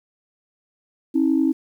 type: tone pair together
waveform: sine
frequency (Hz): 269.1 / 320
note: C4 / D#4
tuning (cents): +49 / +49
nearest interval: minor third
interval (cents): 300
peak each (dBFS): -18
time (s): 1.14-1.53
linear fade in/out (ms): 20
effects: tanh soft clip ceiling -8 dBFS + 9-bit